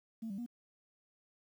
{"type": "tone with pitch steps", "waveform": "sine", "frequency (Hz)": [224.5, 196.2, 239.6], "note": ["A3", "G3", "A#3"], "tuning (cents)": [35, 2, 48], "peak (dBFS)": -37, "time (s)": [0.22, 0.463], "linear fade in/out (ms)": 10, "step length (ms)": 81, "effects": ["tanh soft clip ceiling -35 dBFS", "11-bit"]}